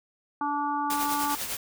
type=harmonic tone; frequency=290 Hz; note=D4; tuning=22 cents flat; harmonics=1 / 3 / 4 / 5; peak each=-33 / -28 / -31 / -39 dBFS; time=0.41-1.35 s; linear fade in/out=2 ms
type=noise with tremolo; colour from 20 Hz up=white; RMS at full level=-31 dBFS; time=0.9-1.57 s; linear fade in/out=2 ms; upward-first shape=sine; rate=10 Hz; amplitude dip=50%
effects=none